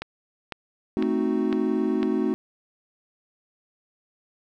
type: click train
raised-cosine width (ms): 0.3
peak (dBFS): -15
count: 5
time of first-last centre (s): 0.02-2.03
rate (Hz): 1.99
type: chord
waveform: triangle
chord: A diminished seventh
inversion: none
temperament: equal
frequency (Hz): 220 / 261.6 / 311.1 / 370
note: A3 / C4 / Eb4 / Gb4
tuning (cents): 0 / 0 / 0 / 0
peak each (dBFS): -25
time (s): 0.97-2.34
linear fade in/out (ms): 0
effects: none